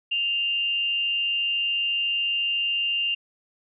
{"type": "tone with frequency modulation", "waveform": "sine", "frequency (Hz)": 2794, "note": "F7", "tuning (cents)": 0, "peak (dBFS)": -22, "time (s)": [0.11, 3.15], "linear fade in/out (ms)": 10, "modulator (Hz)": 228, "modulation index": 0.25, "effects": []}